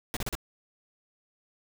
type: noise bursts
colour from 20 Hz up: pink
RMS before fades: -32 dBFS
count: 4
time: 0.14-0.352 s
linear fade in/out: 0 ms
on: 26 ms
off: 36 ms
effects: none